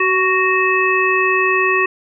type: harmonic tone with a mistuned harmonic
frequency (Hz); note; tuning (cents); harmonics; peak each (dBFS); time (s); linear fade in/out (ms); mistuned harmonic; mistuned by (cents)
371.4; F#4; +7; 1 / 3 / 5 / 7; -18 / -18 / -18 / -18; 0-1.86; 5; 1; +20
effects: none